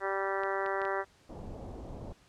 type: harmonic tone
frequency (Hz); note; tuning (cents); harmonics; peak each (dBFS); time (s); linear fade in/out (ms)
194.8; G3; -11; 2 / 3 / 4 / 5 / 6 / 7 / 8 / 9 / 10; -35 / -37 / -38 / -39 / -40 / -40 / -41 / -42 / -42; 0-1.05; 50
type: clicks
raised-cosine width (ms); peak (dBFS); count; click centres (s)
0.3; -28; 4; 0.435 / 0.662 / 0.817 / 0.852
type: low-pass noise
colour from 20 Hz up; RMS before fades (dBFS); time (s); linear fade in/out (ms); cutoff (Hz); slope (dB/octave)
pink; -43; 1.29-2.13; 10; 810; 24
effects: pink hiss -63 dBFS RMS until 2.28 s + low-pass 8000 Hz 12 dB/octave